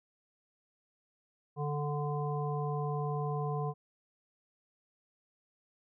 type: harmonic tone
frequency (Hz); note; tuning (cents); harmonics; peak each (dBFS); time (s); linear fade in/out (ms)
146.83; D3; 0; 1 / 3 / 5 / 7; -33 / -38 / -40 / -41; 1.56-3.74; 50
effects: none